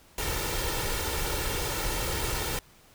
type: noise with comb filter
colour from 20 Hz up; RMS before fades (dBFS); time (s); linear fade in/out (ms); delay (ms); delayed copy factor
pink; -30; 0.18-2.59; 2; 2.2; +0.6
effects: pink hiss -57 dBFS RMS until 2.94 s